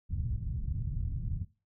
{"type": "low-pass noise", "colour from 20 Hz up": "white", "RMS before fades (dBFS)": -34, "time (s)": [0.09, 1.45], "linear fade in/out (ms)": 20, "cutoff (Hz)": 120, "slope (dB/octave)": 24, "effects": ["noise-tail reverb RT60 0.3 s tail -18 dB re dry"]}